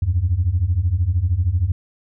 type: beating tone pair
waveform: sine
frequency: 80.8 / 93.8 Hz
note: E2 / F#2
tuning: -34 / +24 cents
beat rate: 13 Hz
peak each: -19 / -17 dBFS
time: 0.02-1.72 s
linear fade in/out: 5 ms
effects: tanh soft clip ceiling -9 dBFS